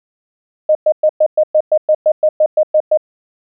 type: tone bursts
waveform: sine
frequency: 617 Hz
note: D#5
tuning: 15 cents flat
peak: -7 dBFS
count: 14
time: 0.69-2.974 s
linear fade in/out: 5 ms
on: 61 ms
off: 110 ms
effects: none